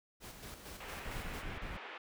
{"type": "noise with tremolo", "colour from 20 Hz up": "pink", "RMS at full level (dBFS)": -48, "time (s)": [0.2, 1.44], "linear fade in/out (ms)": 50, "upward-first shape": "square", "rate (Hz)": 4.4, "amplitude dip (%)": 45}
{"type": "band-pass noise", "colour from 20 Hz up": "white", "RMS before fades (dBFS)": -48, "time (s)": [0.8, 1.98], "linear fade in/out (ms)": 5, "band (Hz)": [330, 2600], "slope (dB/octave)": 24}
{"type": "noise bursts", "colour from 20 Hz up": "brown", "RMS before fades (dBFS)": -43, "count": 4, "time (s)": [1.05, 1.774], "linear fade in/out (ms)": 10, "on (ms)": 160, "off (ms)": 28}
{"effects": []}